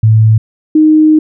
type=tone pair in turn; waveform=sine; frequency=110 / 309.8 Hz; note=A2 / D#4; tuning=0 / -7 cents; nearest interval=octave + tritone; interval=1793 cents; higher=second; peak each=-3 dBFS; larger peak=neither; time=0.03-0.38 / 0.75-1.19 s; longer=second; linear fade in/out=5 ms; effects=none